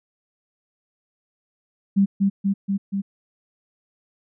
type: tone with echo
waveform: sine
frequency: 197.2 Hz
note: G3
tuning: 11 cents sharp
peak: -13 dBFS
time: 1.96-2.06 s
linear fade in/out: 20 ms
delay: 240 ms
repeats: 4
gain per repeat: -2 dB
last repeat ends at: 3.02 s
effects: none